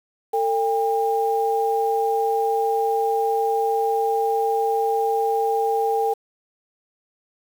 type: tone pair together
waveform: sine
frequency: 450 / 801.8 Hz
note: A4 / G5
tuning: +39 / +39 cents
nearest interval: minor seventh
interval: 1000 cents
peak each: -21 dBFS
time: 0.33-6.14 s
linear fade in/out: 10 ms
effects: 7-bit